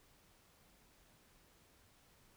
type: silence
effects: pink hiss -68 dBFS RMS until 2.36 s